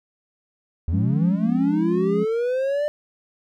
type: linear sweep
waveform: triangle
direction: up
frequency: 74.4 to 600 Hz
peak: -18 dBFS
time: 0.88-2.88 s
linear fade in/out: 0 ms
type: chord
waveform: sine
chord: Db major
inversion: first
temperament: equal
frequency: 174.61 / 207.7 / 277.2 Hz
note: F3 / Ab3 / Db4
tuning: 0 / 0 / 0 cents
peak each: -24 / -24 / -30 dBFS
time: 0.92-2.25 s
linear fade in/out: 20 ms
effects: none